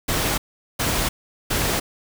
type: noise bursts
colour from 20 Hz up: pink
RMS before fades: -22 dBFS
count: 3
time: 0.08-1.8 s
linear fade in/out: 10 ms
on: 300 ms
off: 410 ms
effects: none